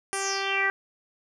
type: tone with low-pass filter sweep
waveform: 10% pulse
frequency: 391 Hz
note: G4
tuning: 4 cents flat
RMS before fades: -27 dBFS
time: 0.13-0.7 s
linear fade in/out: 0 ms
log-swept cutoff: 9700 to 1700 Hz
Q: 5.7
effects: none